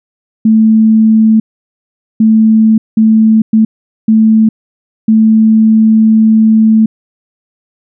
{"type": "tone bursts at uneven times", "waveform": "sine", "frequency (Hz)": 220, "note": "A3", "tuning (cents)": 0, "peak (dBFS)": -3, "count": 6, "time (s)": [[0.45, 1.4], [2.2, 2.78], [2.97, 3.42], [3.53, 3.65], [4.08, 4.49], [5.08, 6.86]], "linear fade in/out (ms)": 5, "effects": []}